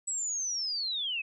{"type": "linear sweep", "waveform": "sine", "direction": "down", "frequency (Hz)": [7902, 2500], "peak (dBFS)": -30, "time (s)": [0.07, 1.22], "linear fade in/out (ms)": 10, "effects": []}